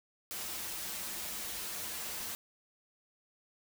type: noise with comb filter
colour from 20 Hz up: white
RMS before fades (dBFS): -40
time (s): 0.31-2.35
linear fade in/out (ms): 0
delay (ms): 7.4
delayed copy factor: -1
effects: none